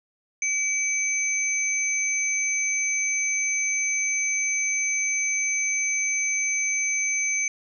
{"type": "tone pair together", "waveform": "sine", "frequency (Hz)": [2300, 6197], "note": ["D7", "G8"], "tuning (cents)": [-37, -21], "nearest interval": "octave + perfect fourth", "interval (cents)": 1716, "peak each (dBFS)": -25, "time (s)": [0.42, 7.48], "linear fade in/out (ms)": 2, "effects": []}